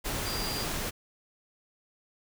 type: tone in noise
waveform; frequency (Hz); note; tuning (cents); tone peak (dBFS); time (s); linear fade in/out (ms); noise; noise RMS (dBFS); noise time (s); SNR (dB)
sine; 4773; D8; +27; -36; 0.25-0.65; 20; pink; -33; 0.04-0.91; -6
effects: none